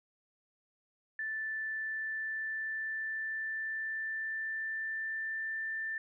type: tone with pitch glide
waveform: sine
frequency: 1760 to 1779.4 Hz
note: A6 to A6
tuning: 0 to +19 cents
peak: -34 dBFS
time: 1.19-5.98 s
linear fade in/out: 2 ms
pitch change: +19 cents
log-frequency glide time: 1.7-5.79 s
effects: none